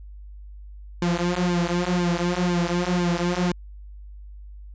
sawtooth tone with flanger, 175.8 Hz, F3, 12 cents sharp, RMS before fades -23 dBFS, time 1.02-3.52 s, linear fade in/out 2 ms, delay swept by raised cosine 1.5 to 7.3 ms, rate 2 Hz, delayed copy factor -1, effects added 50 Hz sine -38 dBFS peak until 4.74 s + resampled to 16000 Hz

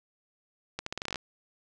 accelerating click train, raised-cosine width 0.2 ms, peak -16 dBFS, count 11, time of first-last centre 0.79-1.158 s, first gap 74 ms, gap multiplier 0.83, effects resampled to 24000 Hz + 7-bit

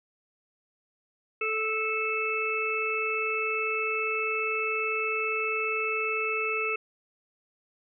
harmonic tone, 437.6 Hz, A4, 9 cents flat, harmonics 1 / 3 / 5 / 6, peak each -32 / -33 / -35 / -29 dBFS, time 1.41-6.76 s, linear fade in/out 5 ms, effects none

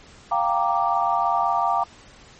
sine chord, G minor seventh, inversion third, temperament equal, 698.5 / 784 / 932.3 / 1174.7 Hz, F5 / G5 / Bb5 / D6, 0 / 0 / 0 / 0 cents, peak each -24 dBFS, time 0.31-1.84 s, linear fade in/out 10 ms, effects pink hiss -48 dBFS RMS until 2.39 s + MP3 32 kbps

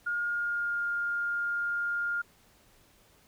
sine tone with pitch glide, 1422 to 1409.7 Hz, F6 to F6, +31 to +16 cents, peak -28 dBFS, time 0.06-2.22 s, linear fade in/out 10 ms, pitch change -15 cents, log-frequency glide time 0.23-0.87 s, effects pink hiss -62 dBFS RMS until 3.27 s

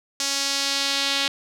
sawtooth tone with band-pass filter sweep, 277.2 Hz, C#4, in tune, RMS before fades -24 dBFS, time 0.2-1.28 s, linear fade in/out 2 ms, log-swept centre 5700 to 3700 Hz, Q 1.9, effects none

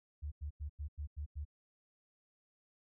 sine tone bursts, 73.8 Hz, D2, 9 cents sharp, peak -38 dBFS, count 7, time 0.22-1.452 s, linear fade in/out 20 ms, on 98 ms, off 91 ms, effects none

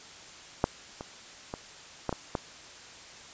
clicks, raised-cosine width 1 ms, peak -8 / -23 / -20 / -14 / -17 / -14 dBFS, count 6, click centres 0.641 / 1.009 / 1.539 / 2.093 / 2.127 / 2.352 s, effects white hiss -48 dBFS RMS until 3.33 s + resampled to 16000 Hz

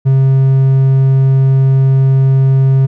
triangle tone, 134 Hz, C3, 42 cents sharp, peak -4 dBFS, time 0.05-2.87 s, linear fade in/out 20 ms, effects none

